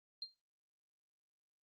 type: tone with exponential decay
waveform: sine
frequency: 4190 Hz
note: C8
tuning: 2 cents sharp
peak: -37 dBFS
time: 0.22-0.34 s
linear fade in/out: 2 ms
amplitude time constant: 25 ms
effects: noise-tail reverb RT60 0.3 s tail -19 dB re dry + Opus 24 kbps